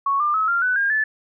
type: tone with pitch steps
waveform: sine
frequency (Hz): 1108.7 / 1195.2 / 1288.4 / 1388.8 / 1497.1 / 1613.9 / 1739.7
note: C#6 / D6 / E6 / F6 / F#6 / G6 / A6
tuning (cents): 0 / +30 / -40 / -10 / +20 / +50 / -20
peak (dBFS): -17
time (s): 0.06-1.04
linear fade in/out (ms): 5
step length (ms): 140
effects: none